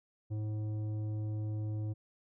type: tone with tanh clipping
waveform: sine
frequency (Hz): 107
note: A2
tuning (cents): -48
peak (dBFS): -35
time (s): 0.3-1.94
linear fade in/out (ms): 20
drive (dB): 10
effects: none